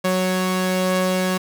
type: tone pair together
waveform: sawtooth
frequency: 185.16 / 554.4 Hz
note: F#3 / C#5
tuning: +2 / 0 cents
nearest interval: octave + perfect fifth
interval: 1898 cents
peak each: -16 / -19 dBFS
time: 0.04-1.38 s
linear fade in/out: 10 ms
effects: none